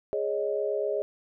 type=chord; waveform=sine; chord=Ab suspended fourth; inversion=none; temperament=equal; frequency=415.3 / 554.4 / 622.3 Hz; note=Ab4 / Db5 / Eb5; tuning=0 / 0 / 0 cents; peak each=-29 / -31 / -31 dBFS; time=0.13-1.02 s; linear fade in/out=0 ms; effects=none